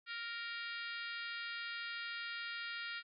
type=harmonic tone with a mistuned harmonic; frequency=466.2 Hz; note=A#4; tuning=in tune; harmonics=3 / 4 / 5 / 6 / 7 / 8 / 9 / 10; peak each=-45 / -47 / -49 / -51 / -52 / -53 / -54 / -55 dBFS; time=0.06-3.03 s; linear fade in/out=50 ms; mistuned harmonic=10; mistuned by=+52 cents; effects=none